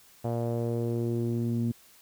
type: tone with low-pass filter sweep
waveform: sawtooth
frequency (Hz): 117.5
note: A#2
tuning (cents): +14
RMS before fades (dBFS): -29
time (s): 0.24-1.72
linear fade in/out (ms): 10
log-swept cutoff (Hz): 680 to 240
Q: 2.8
effects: white hiss -57 dBFS RMS until 2.01 s